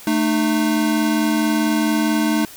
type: tone pair together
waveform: square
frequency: 220.3 / 304.8 Hz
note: A3 / D#4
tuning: +2 / -36 cents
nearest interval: tritone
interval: 562 cents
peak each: -20 / -19 dBFS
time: 0.07-2.45 s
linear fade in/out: 2 ms
effects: white hiss -40 dBFS RMS until 2.56 s